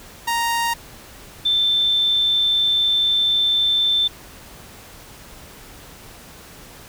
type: tone pair in turn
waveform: sawtooth / sine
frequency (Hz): 932.3 / 3548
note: A#5 / A7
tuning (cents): 0 / +14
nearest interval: octave + major seventh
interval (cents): 2314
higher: second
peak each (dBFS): -15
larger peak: neither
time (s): 0.27-0.74 / 1.45-4.08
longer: second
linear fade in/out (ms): 10
effects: pink hiss -42 dBFS RMS until 6.88 s